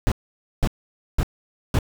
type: noise bursts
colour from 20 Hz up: brown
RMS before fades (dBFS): -18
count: 4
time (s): 0.07-1.788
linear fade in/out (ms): 0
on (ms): 47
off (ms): 510
effects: none